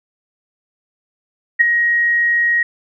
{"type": "tone with ADSR envelope", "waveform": "sine", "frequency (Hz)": 1887, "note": "A#6", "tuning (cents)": 21, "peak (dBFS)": -4, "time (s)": [1.59, 2.63], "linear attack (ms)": 21, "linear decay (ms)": 9, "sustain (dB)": -8, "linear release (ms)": 4, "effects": []}